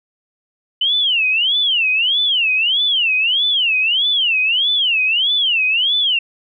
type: tone with vibrato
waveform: sine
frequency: 2960 Hz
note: F#7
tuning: in tune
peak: -13 dBFS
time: 0.81-6.19 s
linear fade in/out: 5 ms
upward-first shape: sine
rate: 1.6 Hz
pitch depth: 290 cents each way
effects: none